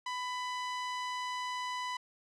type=tone; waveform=sawtooth; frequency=997 Hz; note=B5; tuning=16 cents sharp; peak=-31 dBFS; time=0.06-1.97 s; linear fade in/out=5 ms; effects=low-pass 6000 Hz 12 dB/octave